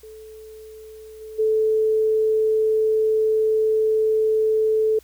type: tone with level steps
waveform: sine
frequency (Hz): 436.4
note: A4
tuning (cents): -14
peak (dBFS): -38 / -34 / -16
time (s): 0.03-4.99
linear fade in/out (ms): 5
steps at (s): 1.2 / 1.38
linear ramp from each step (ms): 20
effects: added 60 Hz sine -53 dBFS peak until 5.03 s + white hiss -55 dBFS RMS until 5.03 s